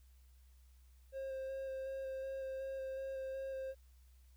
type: tone with vibrato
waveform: triangle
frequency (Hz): 533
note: C5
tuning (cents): +32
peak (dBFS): -38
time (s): 1.12-3.75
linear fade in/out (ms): 50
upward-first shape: square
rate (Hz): 2.7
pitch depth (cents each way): 11
effects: added 63 Hz sine -60 dBFS peak until 4.36 s + white hiss -75 dBFS RMS until 4.36 s